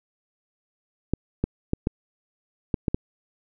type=clicks; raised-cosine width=3 ms; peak=-9 dBFS; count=7; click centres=1.136 / 1.44 / 1.734 / 1.871 / 2.742 / 2.882 / 2.945 s; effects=none